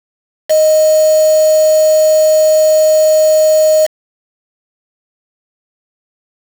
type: tone with quantisation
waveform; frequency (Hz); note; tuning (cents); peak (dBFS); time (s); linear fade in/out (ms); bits
sine; 622.3; D#5; 0; -6; 0.49-3.87; 20; 3
effects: none